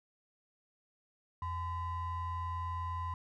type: ring-modulated tone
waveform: triangle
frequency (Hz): 466.2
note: A#4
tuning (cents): 0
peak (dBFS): -30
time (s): 1.42-3.14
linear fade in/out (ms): 2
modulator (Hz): 552
effects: none